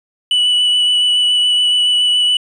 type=tone with vibrato; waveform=triangle; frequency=2960 Hz; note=F#7; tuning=in tune; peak=-9 dBFS; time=0.31-2.37 s; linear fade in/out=2 ms; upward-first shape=sine; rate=7.1 Hz; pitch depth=13 cents each way; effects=resampled to 22050 Hz